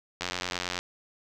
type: click train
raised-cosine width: 0.2 ms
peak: -13 dBFS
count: 53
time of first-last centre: 0.21-0.79 s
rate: 89.7 Hz
effects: none